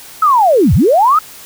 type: linear two-way sweep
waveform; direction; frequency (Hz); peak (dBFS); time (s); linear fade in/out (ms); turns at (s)
sine; down then up; 1318.5 to 64 to 1318.5; -6; 0.22-1.19; 5; 0.74
effects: white hiss -35 dBFS RMS until 1.45 s